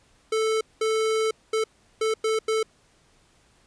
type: tone bursts at uneven times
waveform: square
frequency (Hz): 440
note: A4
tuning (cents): 0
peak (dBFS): -22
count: 6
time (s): 0.32-0.61 / 0.81-1.31 / 1.53-1.64 / 2.01-2.14 / 2.24-2.39 / 2.48-2.63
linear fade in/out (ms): 5
effects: pink hiss -61 dBFS RMS until 3.66 s + resampled to 22050 Hz